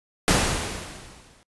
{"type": "noise with exponential decay", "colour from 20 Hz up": "pink", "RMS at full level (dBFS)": -17, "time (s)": [0.28, 1.43], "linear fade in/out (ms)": 0, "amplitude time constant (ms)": 250, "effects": ["noise-tail reverb RT60 0.1 s tail -26 dB re dry", "resampled to 24000 Hz"]}